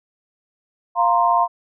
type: chord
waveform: sine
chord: F suspended fourth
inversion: none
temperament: just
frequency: 698.5 / 931.3 / 1047.7 Hz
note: F5 / Bb5 / C6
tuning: 0 / -2 / +2 cents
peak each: -18 dBFS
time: 0.95-1.48 s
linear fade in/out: 50 ms
effects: none